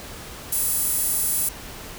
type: tone with high-pass filter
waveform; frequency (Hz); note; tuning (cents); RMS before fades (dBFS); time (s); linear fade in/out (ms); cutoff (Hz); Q
5% pulse; 659.3; E5; 0; -23; 0.52-1.49; 5; 12000; 6
effects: pink hiss -38 dBFS RMS until 1.98 s